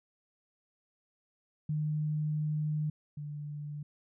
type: tone pair in turn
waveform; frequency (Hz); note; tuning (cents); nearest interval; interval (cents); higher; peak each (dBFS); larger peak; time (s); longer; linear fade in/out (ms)
sine; 152.1 / 147.6; D#3 / D3; -39 / +9; minor second; 52; first; -29 / -37; first; 1.69-2.9 / 3.17-3.83; first; 5
effects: none